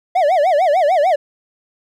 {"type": "tone with vibrato", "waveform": "triangle", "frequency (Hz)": 659.3, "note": "E5", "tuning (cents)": 0, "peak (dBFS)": -9, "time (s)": [0.15, 1.16], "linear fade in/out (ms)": 10, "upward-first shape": "sine", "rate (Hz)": 6.7, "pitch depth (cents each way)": 260, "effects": []}